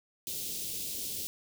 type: band-stop noise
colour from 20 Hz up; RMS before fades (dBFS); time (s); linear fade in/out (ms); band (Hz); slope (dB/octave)
white; -37; 0.27-1.27; 0; 480 to 3100; 24
effects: none